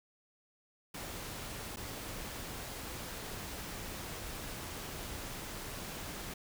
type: noise with dropouts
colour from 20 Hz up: pink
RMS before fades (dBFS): -43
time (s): 0.94-6.34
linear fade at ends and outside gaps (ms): 5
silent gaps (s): 1.761-1.769
effects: none